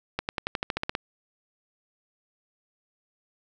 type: accelerating click train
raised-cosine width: 0.3 ms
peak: -11 dBFS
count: 11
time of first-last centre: 0.19-0.951 s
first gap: 99 ms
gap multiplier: 0.94
effects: none